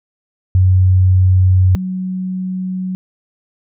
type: tone pair in turn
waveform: sine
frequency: 92.8 / 185.6 Hz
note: F#2 / F#3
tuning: +6 / +6 cents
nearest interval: octave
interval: 1200 cents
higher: second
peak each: -7 / -18 dBFS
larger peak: first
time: 0.55-1.75 / 1.75-2.95 s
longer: neither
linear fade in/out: 0 ms
effects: none